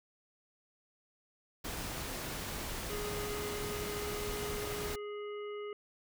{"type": "noise", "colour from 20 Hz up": "pink", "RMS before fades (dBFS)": -40, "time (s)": [1.64, 4.96], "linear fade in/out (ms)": 10}
{"type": "harmonic tone", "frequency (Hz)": 415.3, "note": "G#4", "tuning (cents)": 0, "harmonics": [1, 3, 5, 7], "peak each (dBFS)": [-39, -49, -53, -56], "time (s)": [2.9, 5.73], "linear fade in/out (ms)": 2}
{"effects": []}